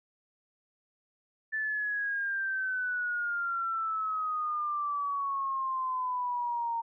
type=exponential sweep; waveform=sine; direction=down; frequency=1760 to 919 Hz; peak=-29 dBFS; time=1.52-6.82 s; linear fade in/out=20 ms; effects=none